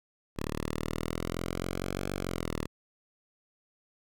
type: exponential two-way sweep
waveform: 5% pulse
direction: up then down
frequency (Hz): 36.73 to 48.05 to 37.47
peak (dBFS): -21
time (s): 0.36-2.67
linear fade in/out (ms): 20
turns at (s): 2.12
effects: none